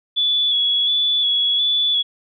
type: tone with vibrato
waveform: sine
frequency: 3411 Hz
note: G#7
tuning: 46 cents sharp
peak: -15 dBFS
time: 0.16-2.03 s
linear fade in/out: 20 ms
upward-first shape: square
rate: 1.4 Hz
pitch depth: 24 cents each way
effects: none